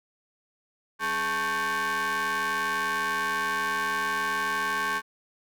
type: ring-modulated tone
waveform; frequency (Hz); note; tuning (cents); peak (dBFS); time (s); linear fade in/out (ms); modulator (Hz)
35% pulse; 228.3; A#3; -36; -21; 0.99-5.02; 50; 1330
effects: none